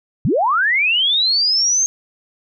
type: linear sweep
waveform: sine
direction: up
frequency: 98.3 to 6440 Hz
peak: -13 dBFS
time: 0.25-1.86 s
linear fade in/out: 0 ms
effects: none